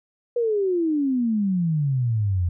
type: exponential sweep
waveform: sine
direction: down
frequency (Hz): 488.6 to 84.4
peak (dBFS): -19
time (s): 0.36-2.49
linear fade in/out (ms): 5
effects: none